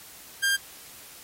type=tone; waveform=sawtooth; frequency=1600 Hz; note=G6; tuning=35 cents sharp; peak=-18 dBFS; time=0.42-0.57 s; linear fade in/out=20 ms; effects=white hiss -47 dBFS RMS until 1.23 s + AAC 48 kbps